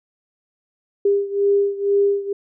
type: beating tone pair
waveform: sine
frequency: 400.8 / 402.9 Hz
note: G4 / G4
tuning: +38 / +48 cents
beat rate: 2.1 Hz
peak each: -17 / -20 dBFS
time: 1.05-2.33 s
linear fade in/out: 5 ms
effects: none